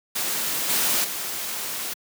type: noise with level steps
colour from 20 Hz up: white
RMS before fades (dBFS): -26 / -22 / -30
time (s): 0.15-1.94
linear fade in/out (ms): 10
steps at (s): 0.69 / 1.04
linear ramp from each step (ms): 5
effects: high-pass 150 Hz 12 dB/octave